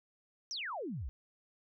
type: exponential sweep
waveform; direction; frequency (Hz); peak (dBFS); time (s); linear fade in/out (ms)
sine; down; 6040 to 52.4; -37; 0.51-1.09; 0
effects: none